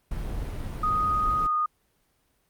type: noise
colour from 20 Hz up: brown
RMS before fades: -32 dBFS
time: 0.11-1.47 s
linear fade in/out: 5 ms
type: tone with pitch glide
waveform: sine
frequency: 1244.5 to 1230.2 Hz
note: D#6 to D#6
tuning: 0 to -20 cents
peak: -22 dBFS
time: 0.83-1.66 s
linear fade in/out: 5 ms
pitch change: -20 cents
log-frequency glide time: 1.4-1.54 s
effects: pink hiss -69 dBFS RMS until 2.49 s + Opus 32 kbps